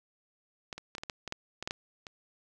clicks, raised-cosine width 0.2 ms, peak -20 / -25 / -22 / -22 / -21 / -18 / -21 / -17 / -20 / -16 / -16 / -26 dBFS, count 12, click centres 0.728 / 0.78 / 0.951 / 0.982 / 1.035 / 1.098 / 1.277 / 1.324 / 1.626 / 1.675 / 1.709 / 2.068 s, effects none

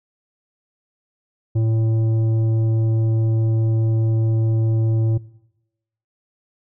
sine tone with tanh clipping, 111.9 Hz, A2, 30 cents sharp, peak -17 dBFS, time 1.55-5.18 s, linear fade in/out 10 ms, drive 9 dB, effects noise-tail reverb RT60 0.9 s tail -21 dB re dry

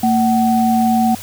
sine tone pair together, 227.3 / 751.4 Hz, A#3 / F#5, -43 / +26 cents, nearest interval octave + major sixth, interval 2069 cents, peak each -13 / -15 dBFS, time 0.03-1.15 s, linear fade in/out 5 ms, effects added 95 Hz sine -37 dBFS peak until 1.22 s + white hiss -33 dBFS RMS until 1.22 s

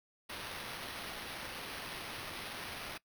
white noise with sample-and-hold, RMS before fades -44 dBFS, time 0.29-2.98 s, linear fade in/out 10 ms, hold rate 7350 Hz, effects noise-tail reverb RT60 0.1 s tail -20 dB re dry

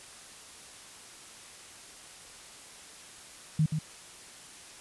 sine tone with echo, 155.9 Hz, D#3, 4 cents sharp, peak -21 dBFS, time 3.59-3.66 s, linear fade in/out 5 ms, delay 130 ms, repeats 1, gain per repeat -6 dB, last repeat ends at 3.79 s, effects white hiss -49 dBFS RMS until 4.8 s + resampled to 24000 Hz

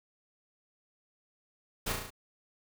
pink noise with echo, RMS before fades -33 dBFS, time 1.86-1.93 s, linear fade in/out 10 ms, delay 35 ms, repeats 5, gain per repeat -3 dB, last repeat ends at 2.105 s, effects none

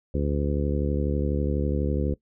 harmonic tone, 72.1 Hz, D2, 31 cents flat, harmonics 1 / 2 / 3 / 4 / 5 / 6 / 7, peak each -26 / -29 / -31 / -32 / -33 / -34 / -34 dBFS, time 0.14-2.14 s, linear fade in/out 5 ms, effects noise-tail reverb RT60 0.1 s tail -20 dB re dry

